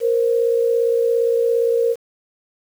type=tone pair together; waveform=sine; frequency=465.9 / 523.3 Hz; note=A#4 / C5; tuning=-1 / 0 cents; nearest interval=major second; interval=201 cents; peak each=-15 / -22 dBFS; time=0-1.96 s; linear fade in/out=50 ms; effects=7-bit